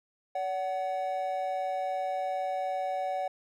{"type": "tone pair together", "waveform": "triangle", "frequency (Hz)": [570.6, 748], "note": ["C#5", "F#5"], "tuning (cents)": [50, 19], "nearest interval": "perfect fourth", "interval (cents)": 469, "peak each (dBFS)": [-32, -29], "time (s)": [0.35, 3.28], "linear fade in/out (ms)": 5, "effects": []}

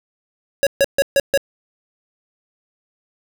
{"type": "tone bursts", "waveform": "square", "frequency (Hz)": 554.4, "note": "C#5", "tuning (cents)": 0, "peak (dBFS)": -12, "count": 5, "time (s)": [0.63, 1.375], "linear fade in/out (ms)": 0, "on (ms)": 37, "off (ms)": 140, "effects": []}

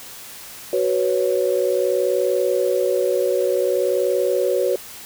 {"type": "chord", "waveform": "sine", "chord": "F# suspended fourth", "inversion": "none", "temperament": "equal with one note detuned", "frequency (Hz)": [372.6, 493.9, 554.4], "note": ["F#4", "B4", "C#5"], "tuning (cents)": [12, 0, 0], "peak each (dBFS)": -21, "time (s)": [0.73, 4.76], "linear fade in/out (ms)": 2, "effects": ["white hiss -38 dBFS RMS until 5.05 s"]}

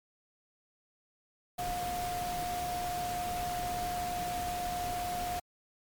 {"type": "tone in noise", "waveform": "sine", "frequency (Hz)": 712, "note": "F5", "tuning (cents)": 33, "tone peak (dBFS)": -33, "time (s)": [1.58, 5.4], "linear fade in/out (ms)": 10, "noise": "pink", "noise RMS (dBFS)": -40, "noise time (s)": [1.58, 5.4], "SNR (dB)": 4, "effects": ["MP3 96 kbps"]}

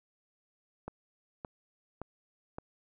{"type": "click train", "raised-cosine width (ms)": 1, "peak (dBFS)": -25, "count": 4, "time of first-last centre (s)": [0.88, 2.585], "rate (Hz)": 1.76, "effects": []}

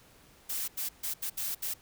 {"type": "noise bursts at uneven times", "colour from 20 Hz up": "blue", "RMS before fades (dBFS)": -34, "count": 6, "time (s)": [[0.49, 0.68], [0.77, 0.89], [1.03, 1.14], [1.22, 1.3], [1.37, 1.55], [1.62, 1.74]], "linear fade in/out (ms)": 10, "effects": ["pink hiss -59 dBFS RMS until 1.81 s"]}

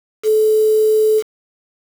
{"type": "tone with quantisation", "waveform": "sine", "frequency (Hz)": 432.8, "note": "A4", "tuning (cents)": -29, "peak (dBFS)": -10, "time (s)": [0.23, 1.23], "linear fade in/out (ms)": 50, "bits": 5, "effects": []}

